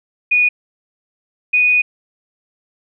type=tone pair in turn; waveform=sine; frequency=2463 / 2477 Hz; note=D#7 / D#7; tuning=-18 / -8 cents; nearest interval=unison; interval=10 cents; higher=second; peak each=-10 dBFS; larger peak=neither; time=0.31-0.49 / 1.53-1.82 s; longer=second; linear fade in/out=10 ms; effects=none